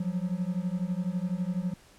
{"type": "beating tone pair", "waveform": "triangle", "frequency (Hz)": [174.61, 186.61], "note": ["F3", "F#3"], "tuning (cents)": [0, 15], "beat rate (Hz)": 12, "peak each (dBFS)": -29, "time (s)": [0, 1.74], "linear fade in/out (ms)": 5, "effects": ["pink hiss -57 dBFS RMS until 1.98 s", "low-pass 11000 Hz 12 dB/octave"]}